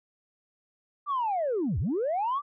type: linear two-way sweep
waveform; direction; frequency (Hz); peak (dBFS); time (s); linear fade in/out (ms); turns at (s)
sine; down then up; 1197 to 65.41 to 1197; -24; 1.06-2.42; 50; 1.79
effects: tanh soft clip ceiling -22 dBFS